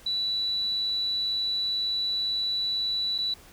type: tone with dropouts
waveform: sine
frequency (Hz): 3951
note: B7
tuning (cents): 0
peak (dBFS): -25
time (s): 0.06-3.34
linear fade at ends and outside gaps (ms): 5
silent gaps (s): 3.181-3.185
effects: pink hiss -52 dBFS RMS until 3.52 s